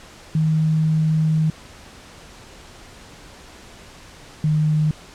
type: tone pair in turn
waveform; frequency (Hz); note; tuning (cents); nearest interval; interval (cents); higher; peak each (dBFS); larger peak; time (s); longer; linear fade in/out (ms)
sine; 157.3 / 153.62; D#3 / D#3; +19 / -22; unison; 41; first; -15; neither; 0.35-1.5 / 4.44-4.91; first; 2
effects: pink hiss -43 dBFS RMS until 5.14 s + low-pass 8000 Hz 12 dB/octave